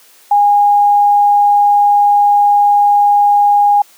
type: tone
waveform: sine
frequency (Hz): 819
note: G#5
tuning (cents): -24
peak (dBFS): -6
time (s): 0.31-3.82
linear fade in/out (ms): 5
effects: white hiss -45 dBFS RMS until 3.97 s + high-pass 300 Hz 12 dB/octave